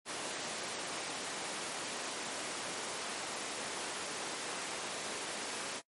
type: high-pass noise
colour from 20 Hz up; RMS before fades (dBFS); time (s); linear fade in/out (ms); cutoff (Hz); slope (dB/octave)
pink; -40; 0.05-5.82; 50; 340; 12
effects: noise-tail reverb RT60 0.1 s tail -23 dB re dry + MP3 48 kbps